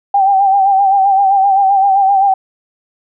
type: tone with vibrato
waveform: sine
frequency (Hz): 784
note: G5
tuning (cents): 0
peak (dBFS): -7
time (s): 0.14-2.34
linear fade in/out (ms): 5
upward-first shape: sine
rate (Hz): 7.7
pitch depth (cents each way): 52
effects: none